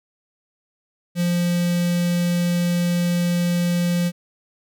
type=tone with notch filter; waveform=square; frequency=174.61 Hz; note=F3; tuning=in tune; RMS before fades=-20 dBFS; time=1.15-4.12 s; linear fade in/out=50 ms; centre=1000 Hz; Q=0.75; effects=none